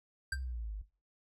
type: tone with exponential decay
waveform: square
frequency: 1574 Hz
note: G6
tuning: 7 cents sharp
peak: -31 dBFS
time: 0.32-0.4 s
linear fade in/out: 5 ms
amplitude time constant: 16 ms
type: exponential sweep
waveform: sine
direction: down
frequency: 69.3 to 48.72 Hz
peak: -37 dBFS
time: 0.32-0.82 s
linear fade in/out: 10 ms
effects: noise-tail reverb RT60 0.3 s tail -17 dB re dry + low-pass 11000 Hz 12 dB/octave